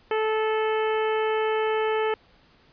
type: harmonic tone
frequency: 436.2 Hz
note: A4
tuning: 15 cents flat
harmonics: 1 / 2 / 3 / 4 / 5 / 6 / 7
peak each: -23 / -29 / -33 / -35 / -37 / -39 / -40 dBFS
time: 0.11-2.14 s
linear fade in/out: 2 ms
effects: pink hiss -58 dBFS RMS until 2.72 s + resampled to 11025 Hz